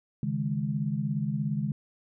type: chord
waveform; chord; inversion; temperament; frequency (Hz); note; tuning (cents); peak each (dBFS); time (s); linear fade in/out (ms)
sine; C# suspended second; none; equal; 138.59 / 155.56 / 207.7; C#3 / D#3 / G#3; 0 / 0 / 0; -31; 0.23-1.72; 2
effects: none